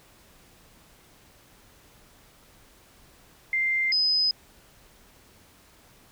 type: tone pair in turn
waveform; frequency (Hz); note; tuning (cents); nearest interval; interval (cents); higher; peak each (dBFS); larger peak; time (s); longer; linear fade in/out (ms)
sine; 2093 / 5032; C7 / D#8; 0 / +19; octave + minor third; 1519; second; -22 / -20; second; 3.53-3.92 / 3.92-4.31; neither; 2
effects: pink hiss -56 dBFS RMS until 6.11 s